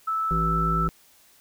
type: tone with pitch glide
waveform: sine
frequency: 1312 to 1321.9 Hz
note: E6 to E6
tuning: -9 to +4 cents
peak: -23 dBFS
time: 0.07-0.88 s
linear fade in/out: 10 ms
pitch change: +13 cents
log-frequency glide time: 0.23-0.63 s
type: harmonic tone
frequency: 54.2 Hz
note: A1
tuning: 25 cents flat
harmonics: 1 / 3 / 5 / 7 / 9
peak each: -27 / -26 / -39 / -35 / -42 dBFS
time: 0.31-0.89 s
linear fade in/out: 0 ms
effects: white hiss -57 dBFS RMS until 1.4 s